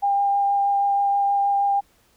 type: tone with vibrato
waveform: sine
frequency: 801 Hz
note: G5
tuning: 37 cents sharp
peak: -17 dBFS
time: 0.02-1.81 s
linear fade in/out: 20 ms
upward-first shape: triangle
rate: 6.3 Hz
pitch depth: 11 cents each way
effects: pink hiss -60 dBFS RMS until 2.16 s